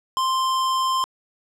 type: tone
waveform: square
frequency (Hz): 1046.5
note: C6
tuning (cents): 0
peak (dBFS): -20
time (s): 0.17-1.04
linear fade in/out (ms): 0
effects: low-pass 9000 Hz 12 dB/octave